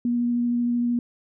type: tone with vibrato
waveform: sine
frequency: 240 Hz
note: B3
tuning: 49 cents flat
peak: -20 dBFS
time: 0.05-0.99 s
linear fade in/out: 2 ms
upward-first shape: sine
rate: 13 Hz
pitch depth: 10 cents each way
effects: none